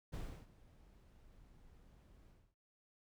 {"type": "noise with ADSR envelope", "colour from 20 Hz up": "brown", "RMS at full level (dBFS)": -42, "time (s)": [0.12, 2.55], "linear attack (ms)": 20, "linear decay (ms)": 320, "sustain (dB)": -21, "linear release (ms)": 250, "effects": []}